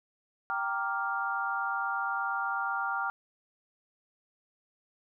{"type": "chord", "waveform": "sine", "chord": "G minor seventh", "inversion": "none", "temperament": "equal", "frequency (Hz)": [784, 932.3, 1174.7, 1396.9], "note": ["G5", "Bb5", "D6", "F6"], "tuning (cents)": [0, 0, 0, 0], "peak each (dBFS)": [-35, -37, -36, -32], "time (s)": [0.5, 3.1], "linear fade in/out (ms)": 0, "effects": []}